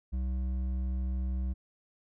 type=tone with hard clipping; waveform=sine; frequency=63.8 Hz; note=C2; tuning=43 cents flat; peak=-31 dBFS; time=0.12-1.54 s; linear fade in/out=20 ms; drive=7 dB; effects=none